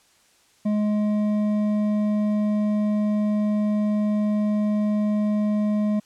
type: tone with hard clipping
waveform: sine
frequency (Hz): 210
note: G#3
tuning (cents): +19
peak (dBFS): -21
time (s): 0.65-6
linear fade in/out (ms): 10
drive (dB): 7
effects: white hiss -59 dBFS RMS until 6.05 s + low-pass 9000 Hz 12 dB/octave

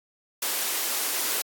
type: high-pass noise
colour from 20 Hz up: white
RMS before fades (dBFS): -27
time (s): 0.42-1.42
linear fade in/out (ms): 5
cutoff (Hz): 280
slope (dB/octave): 24
effects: AAC 64 kbps

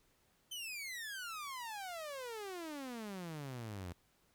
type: exponential sweep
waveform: sawtooth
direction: down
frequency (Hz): 3114 to 83.9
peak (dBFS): -39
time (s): 0.51-3.93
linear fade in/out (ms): 10
effects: pink hiss -73 dBFS RMS until 4.34 s

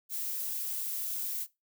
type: noise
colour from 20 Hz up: violet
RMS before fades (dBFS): -35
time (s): 0.09-1.47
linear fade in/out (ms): 50
effects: noise-tail reverb RT60 0.2 s tail -18 dB re dry

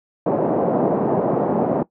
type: band-pass noise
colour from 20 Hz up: white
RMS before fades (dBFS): -19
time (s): 0.26-1.83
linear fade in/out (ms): 5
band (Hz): 150 to 690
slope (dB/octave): 24
effects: noise-tail reverb RT60 0.1 s tail -18 dB re dry

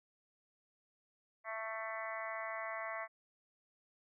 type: harmonic tone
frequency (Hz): 221.7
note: A3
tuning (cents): +13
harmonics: 3 / 4 / 5 / 6 / 7 / 8 / 9 / 10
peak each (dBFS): -44 / -51 / -45 / -51 / -53 / -50 / -45 / -53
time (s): 1.44-3.08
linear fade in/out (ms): 50
effects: none

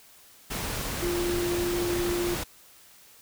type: tone in noise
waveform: sine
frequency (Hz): 349.2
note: F4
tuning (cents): 0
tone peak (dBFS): -26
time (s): 1.02-2.35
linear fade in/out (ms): 10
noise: pink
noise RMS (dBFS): -32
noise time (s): 0.5-2.44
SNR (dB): +3
effects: white hiss -54 dBFS RMS until 3.21 s

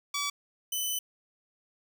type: tone pair in turn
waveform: 10% pulse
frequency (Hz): 1145 / 3011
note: D6 / F#7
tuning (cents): -44 / +30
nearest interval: octave + perfect fourth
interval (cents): 1674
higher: second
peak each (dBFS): -21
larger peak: neither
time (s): 0.14-0.3 / 0.72-0.99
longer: second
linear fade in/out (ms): 5
effects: none

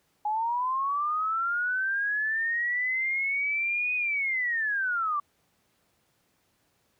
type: linear two-way sweep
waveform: sine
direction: up then down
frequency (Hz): 830.6 to 2500 to 1144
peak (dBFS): -25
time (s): 0.25-5.2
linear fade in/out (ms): 5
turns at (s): 3.95
effects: pink hiss -70 dBFS RMS until 6.99 s + high-pass 80 Hz 12 dB/octave

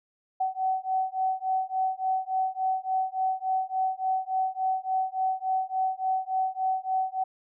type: beating tone pair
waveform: sine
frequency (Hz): 754 / 757.5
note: F#5 / F#5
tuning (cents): +32 / +40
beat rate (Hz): 3.5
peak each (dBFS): -28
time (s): 0.4-7.24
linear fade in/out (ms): 10
effects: none

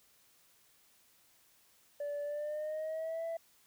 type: tone with pitch glide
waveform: sine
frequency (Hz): 580 to 662.4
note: D5 to E5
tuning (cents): -22 to +8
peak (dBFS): -33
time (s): 2-3.37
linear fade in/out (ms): 5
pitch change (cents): +230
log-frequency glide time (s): 2.23-3.25
effects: tanh soft clip ceiling -34 dBFS + white hiss -67 dBFS RMS until 3.66 s

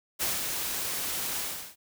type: noise with ADSR envelope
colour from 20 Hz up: white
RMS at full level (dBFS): -28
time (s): 0.19-1.76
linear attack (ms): 30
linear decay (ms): 180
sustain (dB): -4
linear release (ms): 370
effects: none

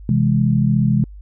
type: chord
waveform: sine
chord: C augmented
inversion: none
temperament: equal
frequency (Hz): 130.81 / 164.81 / 207.7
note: C3 / E3 / G#3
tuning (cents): 0 / 0 / 0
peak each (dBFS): -16 / -19 / -17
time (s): 0.09-1.04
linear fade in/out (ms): 2
effects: added 50 Hz sine -34 dBFS peak until 1.21 s

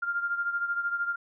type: beating tone pair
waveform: sine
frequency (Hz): 1396 / 1409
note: F6 / F6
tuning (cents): -1 / +15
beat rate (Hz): 13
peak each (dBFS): -28 / -34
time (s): 0.02-1.16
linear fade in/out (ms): 10
effects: none

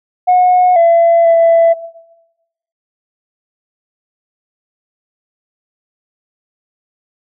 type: tone with pitch steps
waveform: sine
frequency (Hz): 727 / 675 / 667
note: F#5 / E5 / E5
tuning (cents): -31 / +41 / +20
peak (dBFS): -4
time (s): 0.27-1.74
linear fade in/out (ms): 20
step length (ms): 490
effects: noise-tail reverb RT60 1.0 s tail -17 dB re dry + tanh soft clip ceiling -3 dBFS

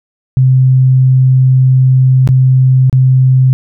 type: tone with dropouts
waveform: sine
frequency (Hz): 130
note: C3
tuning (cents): -11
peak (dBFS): -4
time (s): 0.37-3.53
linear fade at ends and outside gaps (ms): 0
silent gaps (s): 2.275-2.289 / 2.897-2.928
effects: none

